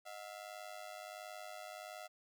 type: ring-modulated tone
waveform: sawtooth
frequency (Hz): 675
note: E5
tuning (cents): +41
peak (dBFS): -40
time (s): 0.05-2.08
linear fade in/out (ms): 20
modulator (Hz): 50.7
effects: none